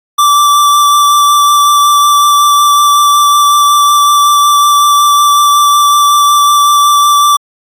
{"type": "tone with vibrato", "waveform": "square", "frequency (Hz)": 1167, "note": "D6", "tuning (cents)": -11, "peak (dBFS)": -5, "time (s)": [0.18, 7.37], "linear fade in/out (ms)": 10, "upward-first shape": "sine", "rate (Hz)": 5.4, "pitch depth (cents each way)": 12, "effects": ["AAC 64 kbps"]}